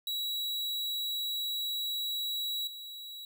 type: tone with level steps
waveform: 45% pulse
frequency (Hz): 3892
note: B7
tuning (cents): -26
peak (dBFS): -32 / -42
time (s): 0.07-3.25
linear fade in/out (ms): 2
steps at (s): 2.67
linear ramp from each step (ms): 5
effects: none